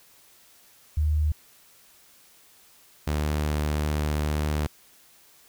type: tone pair in turn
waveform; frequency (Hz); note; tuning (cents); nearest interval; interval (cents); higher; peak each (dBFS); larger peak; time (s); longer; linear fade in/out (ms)
sine / sawtooth; 76.2 / 75.15; D#2 / D2; -36 / +40; unison; 24; first; -20; neither; 0.97-1.32 / 3.07-4.67; second; 5
effects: white hiss -56 dBFS RMS until 5.48 s